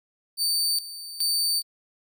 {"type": "tone with tremolo", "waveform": "sawtooth", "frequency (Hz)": 4581, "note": "D8", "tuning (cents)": -44, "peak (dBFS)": -19, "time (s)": [0.37, 1.63], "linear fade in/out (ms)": 50, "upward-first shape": "square", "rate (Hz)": 1.2, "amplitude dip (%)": 80, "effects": []}